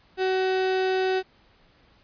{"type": "tone", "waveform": "35% pulse", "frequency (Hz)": 376.1, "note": "F#4", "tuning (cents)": 28, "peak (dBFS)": -20, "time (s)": [0.17, 1.23], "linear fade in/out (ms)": 50, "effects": ["pink hiss -59 dBFS RMS until 2.03 s", "resampled to 11025 Hz"]}